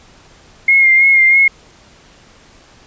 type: tone with vibrato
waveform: sine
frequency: 2135 Hz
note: C7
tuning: 34 cents sharp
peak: -6 dBFS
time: 0.68-1.48 s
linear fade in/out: 5 ms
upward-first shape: sine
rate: 3.1 Hz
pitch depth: 33 cents each way
effects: pink hiss -45 dBFS RMS until 2.86 s + resampled to 16000 Hz